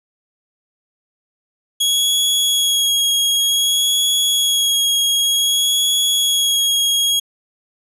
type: tone with vibrato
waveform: sawtooth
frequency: 3322 Hz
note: G#7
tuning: in tune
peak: -11 dBFS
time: 1.8-7.2 s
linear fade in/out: 10 ms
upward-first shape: sine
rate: 0.54 Hz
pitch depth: 18 cents each way
effects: resampled to 32000 Hz